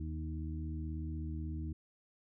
harmonic tone with a mistuned harmonic, 78.5 Hz, D#2, 16 cents sharp, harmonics 1 / 2 / 3 / 4, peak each -38 / -45 / -48 / -46 dBFS, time 0-1.73 s, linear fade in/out 5 ms, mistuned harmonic 3, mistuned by +16 cents, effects none

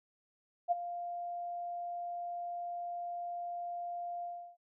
sine tone with ADSR envelope, 698.5 Hz, F5, in tune, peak -24 dBFS, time 0.68-4.57 s, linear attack 35 ms, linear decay 20 ms, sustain -13 dB, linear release 340 ms, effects none

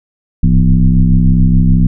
sine tone with frequency modulation, 101 Hz, G#2, 48 cents flat, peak -5 dBFS, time 0.43-1.87 s, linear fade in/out 5 ms, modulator 65 Hz, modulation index 1.7, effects none

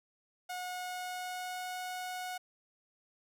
sawtooth tone with pitch glide, 726 to 732.3 Hz, F#5 to F#5, -33 to -18 cents, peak -34 dBFS, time 0.49-2.38 s, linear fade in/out 10 ms, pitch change +15 cents, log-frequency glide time 0.65-1.8 s, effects none

